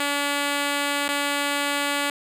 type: tone with dropouts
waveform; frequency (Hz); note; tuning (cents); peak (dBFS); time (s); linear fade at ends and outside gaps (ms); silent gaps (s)
5% pulse; 286.1; D4; -45; -11; 0-2.1; 2; 1.081-1.087
effects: resampled to 32000 Hz